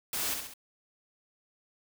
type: noise with echo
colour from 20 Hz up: white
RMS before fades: -33 dBFS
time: 0.13-0.34 s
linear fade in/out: 2 ms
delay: 66 ms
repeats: 3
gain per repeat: -5 dB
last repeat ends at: 0.538 s
effects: none